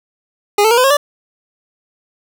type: tone with pitch steps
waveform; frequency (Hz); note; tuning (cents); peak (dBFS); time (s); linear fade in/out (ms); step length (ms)
25% pulse; 410.9 / 440.4 / 472 / 505.9 / 542.2 / 581.1; G#4 / A4 / A#4 / B4 / C#5 / D5; -18 / +2 / +22 / +42 / -38 / -18; -5; 0.58-0.97; 5; 65
effects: none